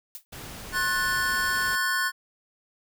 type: noise with exponential decay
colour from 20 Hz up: blue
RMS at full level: -35 dBFS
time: 0.15-0.25 s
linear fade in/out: 0 ms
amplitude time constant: 21 ms
type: noise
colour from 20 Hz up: pink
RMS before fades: -40 dBFS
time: 0.32-1.76 s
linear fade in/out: 10 ms
type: chord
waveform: square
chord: F# diminished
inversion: second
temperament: equal with one note detuned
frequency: 1071 / 1480 / 1760 Hz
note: C6 / F#6 / A6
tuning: +40 / 0 / 0 cents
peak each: -31 / -27 / -29 dBFS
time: 0.72-2.12 s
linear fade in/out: 50 ms
effects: none